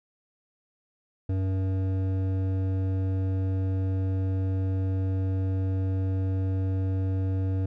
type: tone with hard clipping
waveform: sine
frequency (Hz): 94.9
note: F#2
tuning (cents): +44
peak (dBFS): -26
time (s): 1.29-7.66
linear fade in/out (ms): 5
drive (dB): 11
effects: none